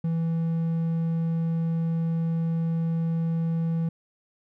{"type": "tone", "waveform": "triangle", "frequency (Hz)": 164.81, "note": "E3", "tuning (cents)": 0, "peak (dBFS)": -21, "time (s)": [0.04, 3.89], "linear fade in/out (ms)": 5, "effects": []}